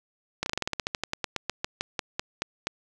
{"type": "slowing click train", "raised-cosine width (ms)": 0.2, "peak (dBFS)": -10, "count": 22, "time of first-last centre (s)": [0.43, 2.67], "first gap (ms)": 31, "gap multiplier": 1.11, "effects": []}